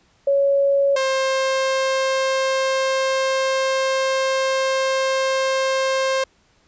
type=tone pair in turn; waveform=sine / sawtooth; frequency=557 / 530.5 Hz; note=C#5 / C5; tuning=+8 / +24 cents; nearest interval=minor second; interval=84 cents; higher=first; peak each=-14 dBFS; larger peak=neither; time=0.27-0.96 / 0.96-6.24 s; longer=second; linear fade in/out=5 ms; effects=pink hiss -59 dBFS RMS until 6.67 s + resampled to 16000 Hz